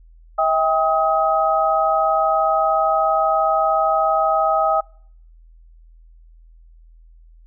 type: tone cluster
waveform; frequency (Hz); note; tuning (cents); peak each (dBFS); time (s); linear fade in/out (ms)
sine; 641 / 794 / 1266; E5 / G5 / D#6; -49 / +22 / +30; -19; 0.38-4.81; 10
effects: noise-tail reverb RT60 0.6 s tail -25 dB re dry + added 41 Hz sine -44 dBFS peak until 7.46 s